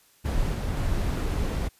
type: noise with level steps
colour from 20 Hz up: brown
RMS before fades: -26 / -28 / -26 dBFS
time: 0.24-1.69 s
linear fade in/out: 20 ms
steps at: 0.52 / 0.76 s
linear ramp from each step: 20 ms
effects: white hiss -60 dBFS RMS until 1.79 s + resampled to 32000 Hz